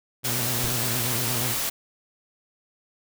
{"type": "tone with vibrato", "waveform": "sawtooth", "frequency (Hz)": 121.3, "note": "B2", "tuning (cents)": -31, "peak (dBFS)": -25, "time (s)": [0.23, 1.56], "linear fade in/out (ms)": 50, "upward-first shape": "square", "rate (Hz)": 8.4, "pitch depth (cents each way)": 72}
{"type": "noise", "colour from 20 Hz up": "white", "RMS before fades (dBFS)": -27, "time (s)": [0.24, 1.7], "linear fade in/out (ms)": 10}
{"type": "noise with exponential decay", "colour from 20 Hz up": "brown", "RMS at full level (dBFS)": -27, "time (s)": [0.64, 0.85], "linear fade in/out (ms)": 2, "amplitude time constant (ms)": 44}
{"effects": []}